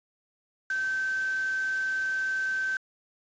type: tone in noise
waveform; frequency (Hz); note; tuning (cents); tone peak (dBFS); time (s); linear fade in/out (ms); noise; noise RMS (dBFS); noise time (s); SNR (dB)
sine; 1545; G6; -26; -26; 0.7-2.77; 2; white; -44; 0.7-2.77; +15
effects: resampled to 16000 Hz